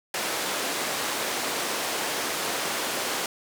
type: band-pass noise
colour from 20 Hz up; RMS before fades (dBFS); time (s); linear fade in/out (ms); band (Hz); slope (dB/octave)
pink; -29; 0.14-3.26; 2; 380 to 12000; 12
effects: none